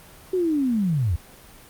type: linear sweep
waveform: sine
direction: down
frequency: 380.8 to 73.42 Hz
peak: -19 dBFS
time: 0.33-1.16 s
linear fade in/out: 5 ms
effects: pink hiss -47 dBFS RMS until 1.69 s + Opus 32 kbps